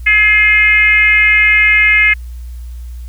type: tone with frequency modulation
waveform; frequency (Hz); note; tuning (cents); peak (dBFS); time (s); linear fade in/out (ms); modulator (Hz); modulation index
sine; 2115; C7; +18; -6; 0.06-2.14; 10; 417; 0.85
effects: added 60 Hz sine -24 dBFS peak until 3.08 s + white hiss -49 dBFS RMS until 3.08 s